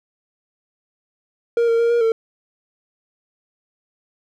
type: tone with pitch steps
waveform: triangle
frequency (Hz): 468.7 / 460.6 / 466.5 / 472.8 / 450.2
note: A#4 / A#4 / A#4 / A#4 / A4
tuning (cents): +9 / -21 / +1 / +24 / +40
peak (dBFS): -12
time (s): 1.57-2.12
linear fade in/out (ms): 2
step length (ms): 110
effects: none